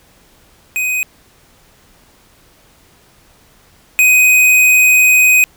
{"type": "tone pair in turn", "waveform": "square", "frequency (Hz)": [2504, 2504], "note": ["D#7", "D#7"], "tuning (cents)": [10, 10], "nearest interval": "unison", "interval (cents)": 0, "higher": "neither", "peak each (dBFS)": [-15, -7], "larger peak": "second", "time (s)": [[0.76, 1.03], [3.99, 5.44]], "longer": "second", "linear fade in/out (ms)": 0, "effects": ["pink hiss -49 dBFS RMS until 5.56 s"]}